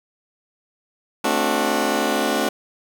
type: chord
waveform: 15% pulse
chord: D dominant seventh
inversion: second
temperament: just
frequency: 220.2 / 264.3 / 293.7 / 367.1 Hz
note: A3 / C4 / D4 / F#4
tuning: +2 / +18 / 0 / -14 cents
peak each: -18 dBFS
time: 1.24-2.49 s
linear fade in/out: 5 ms
effects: 8-bit